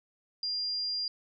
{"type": "tone", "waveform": "sine", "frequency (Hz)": 4800, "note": "D8", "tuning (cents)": 37, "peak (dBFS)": -30, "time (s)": [0.43, 1.08], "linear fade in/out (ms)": 2, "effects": []}